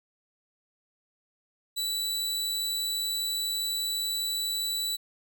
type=tone; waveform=sawtooth; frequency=3951 Hz; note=B7; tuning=in tune; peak=-25 dBFS; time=1.76-4.97 s; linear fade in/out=20 ms; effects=none